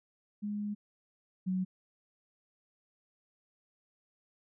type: tone pair in turn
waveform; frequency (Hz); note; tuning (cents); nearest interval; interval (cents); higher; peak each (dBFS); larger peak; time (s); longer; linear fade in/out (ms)
sine; 207.2 / 185.82; G#3 / F#3; -4 / +8; major second; 188; first; -33 / -29; second; 0.42-0.75 / 1.46-1.65; first; 20
effects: none